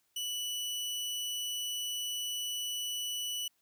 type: tone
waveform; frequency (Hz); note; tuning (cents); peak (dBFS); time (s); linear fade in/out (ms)
sawtooth; 2960; F#7; 0; -31; 0.16-3.48; 5
effects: white hiss -75 dBFS RMS until 3.61 s